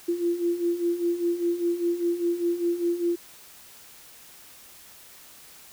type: beating tone pair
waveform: sine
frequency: 341.2 / 346.2 Hz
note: F4 / F4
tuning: -40 / -15 cents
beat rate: 5 Hz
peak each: -29 / -24 dBFS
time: 0.08-3.16 s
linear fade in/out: 10 ms
effects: white hiss -49 dBFS RMS until 5.72 s